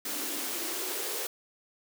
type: noise with high-pass filter sweep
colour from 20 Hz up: white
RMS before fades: -34 dBFS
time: 0.05-1.27 s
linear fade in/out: 5 ms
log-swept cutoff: 260 to 440 Hz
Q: 5.4
effects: none